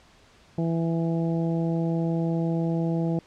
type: harmonic tone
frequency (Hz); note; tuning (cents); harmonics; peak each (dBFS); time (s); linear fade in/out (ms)
165.7; E3; +9; 1 / 2 / 3 / 4 / 5; -24 / -29 / -34 / -36 / -41; 0.58-3.19; 2
effects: pink hiss -56 dBFS RMS until 3.26 s + low-pass 6000 Hz 12 dB/octave